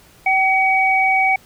sine tone pair together, 764.9 / 2262 Hz, G5 / C#7, -43 / +34 cents, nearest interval octave + perfect fifth, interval 1877 cents, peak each -16 / -15 dBFS, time 0.26-1.36 s, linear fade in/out 5 ms, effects pink hiss -49 dBFS RMS until 1.45 s

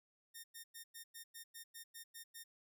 5% pulse tone bursts, 1830 Hz, A#6, 32 cents flat, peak -39 dBFS, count 11, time 0.34-2.44 s, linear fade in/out 20 ms, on 100 ms, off 100 ms, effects none

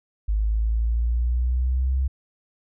sine linear sweep, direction up, 51.7 to 66.7 Hz, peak -19 dBFS, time 0.28-2.08 s, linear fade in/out 10 ms, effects none

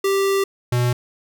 square tone pair in turn, 392 / 122.44 Hz, G4 / B2, 0 / -15 cents, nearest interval octave + minor sixth, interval 2015 cents, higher first, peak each -17 dBFS, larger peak neither, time 0.04-0.44 / 0.72-0.93 s, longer first, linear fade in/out 5 ms, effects none

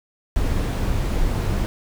brown noise, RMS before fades -21 dBFS, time 0.36-1.66 s, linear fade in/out 0 ms, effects none

